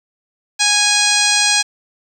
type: harmonic tone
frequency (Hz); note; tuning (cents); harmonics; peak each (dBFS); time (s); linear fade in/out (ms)
827; G#5; -8; 1 / 2 / 3 / 4 / 5 / 6 / 7 / 8 / 9 / 10; -23 / -21 / -19 / -21 / -19 / -21 / -21 / -22 / -25 / -22; 0.59-1.63; 20
effects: 7-bit